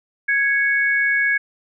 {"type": "tone pair together", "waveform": "sine", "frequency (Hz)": [1661.2, 2216], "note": ["G#6", "C#7"], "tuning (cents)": [0, -1], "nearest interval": "perfect fourth", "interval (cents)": 499, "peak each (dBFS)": [-17, -20], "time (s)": [0.28, 1.38], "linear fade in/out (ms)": 10, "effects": []}